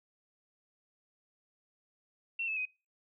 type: tone with pitch steps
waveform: sine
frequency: 2714 / 2611 / 2512 Hz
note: E7 / E7 / D#7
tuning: +50 / -17 / +16 cents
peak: -32 dBFS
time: 2.39-2.654 s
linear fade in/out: 5 ms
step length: 88 ms
effects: noise-tail reverb RT60 0.3 s tail -26 dB re dry